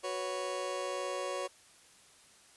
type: chord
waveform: 30% pulse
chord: F# suspended fourth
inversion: none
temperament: just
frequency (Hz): 370 / 493.3 / 555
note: F#4 / B4 / C#5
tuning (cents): 0 / -2 / +2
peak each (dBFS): -38 / -39 / -34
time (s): 0.03-1.48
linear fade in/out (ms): 20
effects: white hiss -60 dBFS RMS until 2.56 s + resampled to 24000 Hz